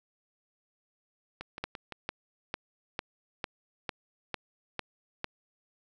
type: two click trains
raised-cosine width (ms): 0.3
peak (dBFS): -23 / -16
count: 4 / 9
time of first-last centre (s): 1.41-1.923 / 1.64-5.244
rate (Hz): 5.85 / 2.22
effects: none